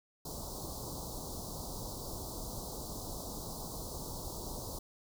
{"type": "band-stop noise", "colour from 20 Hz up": "pink", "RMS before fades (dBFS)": -42, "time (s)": [0.25, 4.79], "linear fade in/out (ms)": 5, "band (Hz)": [1100, 4100], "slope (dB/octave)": 48, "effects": []}